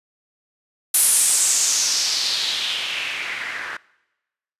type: noise with low-pass filter sweep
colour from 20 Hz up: blue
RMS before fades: -21 dBFS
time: 0.94-3.77 s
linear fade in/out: 5 ms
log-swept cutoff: 11000 to 1600 Hz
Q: 3.3
effects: noise-tail reverb RT60 1.0 s tail -23 dB re dry + resampled to 32000 Hz